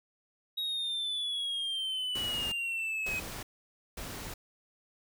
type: exponential sweep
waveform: triangle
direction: down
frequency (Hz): 3807 to 2517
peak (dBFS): -30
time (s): 0.57-3.2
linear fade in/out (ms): 10
type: noise bursts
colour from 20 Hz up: pink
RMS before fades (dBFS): -41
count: 3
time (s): 2.15-4.34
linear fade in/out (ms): 5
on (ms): 370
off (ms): 540
effects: none